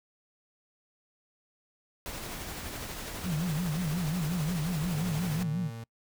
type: noise with tremolo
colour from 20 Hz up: pink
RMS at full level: -38 dBFS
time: 2.06-5.43 s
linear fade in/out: 0 ms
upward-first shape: sine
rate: 12 Hz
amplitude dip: 25%
type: tone with vibrato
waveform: sine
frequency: 164.81 Hz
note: E3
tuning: in tune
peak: -28 dBFS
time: 3.23-5.71 s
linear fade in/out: 50 ms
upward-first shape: sine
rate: 5.6 Hz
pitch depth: 190 cents each way
type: tone with pitch glide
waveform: 35% pulse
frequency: 107.5 to 114.55 Hz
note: A2 to A#2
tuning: -40 to -30 cents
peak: -37 dBFS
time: 4.94-5.84 s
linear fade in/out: 5 ms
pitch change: +110 cents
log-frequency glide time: 5.09-5.56 s
effects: noise-tail reverb RT60 0.1 s tail -26 dB re dry